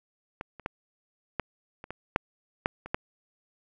clicks, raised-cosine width 0.5 ms, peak -20 / -29 / -16 / -13 / -26 / -21 / -7 / -9 / -25 / -11 dBFS, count 10, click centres 0.411 / 0.597 / 0.661 / 1.397 / 1.841 / 1.906 / 2.161 / 2.659 / 2.86 / 2.945 s, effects none

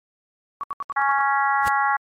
sine tone bursts, 1128 Hz, C#6, 30 cents sharp, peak -24 dBFS, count 7, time 0.61-1.21 s, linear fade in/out 0 ms, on 24 ms, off 72 ms
harmonic tone, 277.2 Hz, C#4, in tune, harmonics 3 / 4 / 5 / 6 / 7, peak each -21 / -23 / -25 / -27 / -28 dBFS, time 0.96-1.97 s, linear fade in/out 10 ms
pink noise with exponential growth, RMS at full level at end -25 dBFS, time 1.6-1.68 s, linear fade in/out 0 ms, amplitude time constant 16 ms
effects MP3 64 kbps

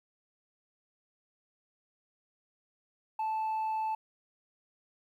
sine tone, 876 Hz, A5, 8 cents flat, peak -27 dBFS, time 3.19-3.95 s, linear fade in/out 5 ms, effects tanh soft clip ceiling -29 dBFS + 11-bit

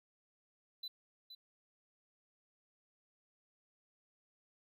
triangle tone with echo, 4000 Hz, B7, 21 cents sharp, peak -40 dBFS, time 0.83-0.88 s, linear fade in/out 5 ms, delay 470 ms, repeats 1, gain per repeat -9 dB, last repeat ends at 1.35 s, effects none

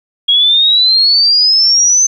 sine exponential sweep, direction up, 3284 to 6240 Hz, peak -6 dBFS, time 0.28-2.07 s, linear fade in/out 10 ms, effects 8-bit

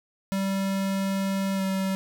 square tone with pitch glide, 194.3 to 191.74 Hz, G3 to G3, -15 to -38 cents, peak -25 dBFS, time 0.32-1.95 s, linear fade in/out 0 ms, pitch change -23 cents, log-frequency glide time 1.55-1.62 s, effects none

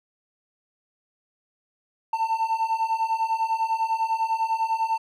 triangle beating tone pair, 890 / 900 Hz, A5 / A5, +20 / +39 cents, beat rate 10 Hz, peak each -25 / -22 dBFS, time 2.13-4.98 s, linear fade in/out 5 ms, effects none

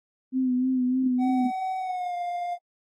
sine tone with vibrato, 255.3 Hz, C4, 42 cents flat, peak -21 dBFS, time 0.32-1.51 s, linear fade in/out 50 ms, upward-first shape sine, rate 3.3 Hz, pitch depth 38 cents each way
triangle tone with pitch glide, 754 to 703.5 Hz, F#5 to F5, +32 to +12 cents, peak -26 dBFS, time 1.18-2.58 s, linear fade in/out 50 ms, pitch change -120 cents, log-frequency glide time 1.79-2.16 s
effects AAC 32 kbps

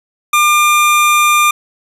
25% pulse tone, 1200 Hz, D6, 37 cents sharp, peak -4 dBFS, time 0.33-1.51 s, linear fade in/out 5 ms, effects resampled to 32000 Hz + 7-bit

